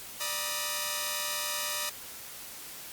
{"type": "tone cluster", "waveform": "5% pulse", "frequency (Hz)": [594, 958, 1265], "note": ["D5", "A#5", "D#6"], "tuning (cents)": [20, 47, 28], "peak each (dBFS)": -24, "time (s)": [0.2, 1.9], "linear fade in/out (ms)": 10, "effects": ["white hiss -44 dBFS RMS until 2.92 s", "Opus 48 kbps"]}